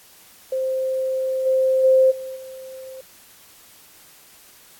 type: tone with level steps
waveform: sine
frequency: 523.3 Hz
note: C5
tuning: in tune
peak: -20 / -15 / -11 / -29 / -34 dBFS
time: 0.52-3.01 s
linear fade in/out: 5 ms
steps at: 1.45 / 1.83 / 2.1 / 2.35 s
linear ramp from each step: 20 ms
effects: white hiss -49 dBFS RMS until 4.79 s + AAC 64 kbps